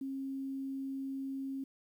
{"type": "tone with quantisation", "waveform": "sine", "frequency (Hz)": 270, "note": "C#4", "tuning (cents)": -45, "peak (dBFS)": -36, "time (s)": [0.01, 1.64], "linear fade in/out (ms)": 5, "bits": 11, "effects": []}